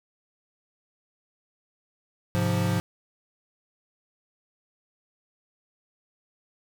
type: chord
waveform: square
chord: F minor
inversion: first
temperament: equal with one note detuned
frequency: 104.61 / 130.81 / 174.61 Hz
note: Ab2 / C3 / F3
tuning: +13 / 0 / 0 cents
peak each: -27 / -31 / -27 dBFS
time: 2.35-2.8 s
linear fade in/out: 0 ms
effects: none